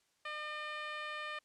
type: tone with band-pass filter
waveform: 10% pulse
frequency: 604 Hz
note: D5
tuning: 48 cents sharp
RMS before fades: -42 dBFS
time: 0.25-1.39 s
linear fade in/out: 5 ms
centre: 1500 Hz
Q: 0.86
effects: white hiss -75 dBFS RMS until 1.44 s + low-pass 8000 Hz 12 dB/octave